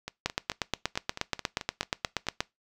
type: two click trains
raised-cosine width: 0.2 ms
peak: -18 / -9 dBFS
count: 11 / 19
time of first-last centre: 0.08-2.268 / 0.26-2.405 s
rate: 4.57 / 8.39 Hz
effects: noise-tail reverb RT60 0.2 s tail -22 dB re dry